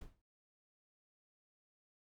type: noise with exponential decay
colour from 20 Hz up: brown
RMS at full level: -45 dBFS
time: 0.01-0.22 s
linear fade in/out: 5 ms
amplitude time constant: 45 ms
effects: none